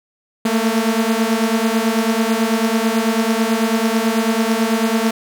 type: beating tone pair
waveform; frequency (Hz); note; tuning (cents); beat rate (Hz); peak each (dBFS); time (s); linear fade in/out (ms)
sawtooth; 220 / 229.1; A3 / A#3; 0 / -30; 9.1; -14; 0.45-5.11; 5
effects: none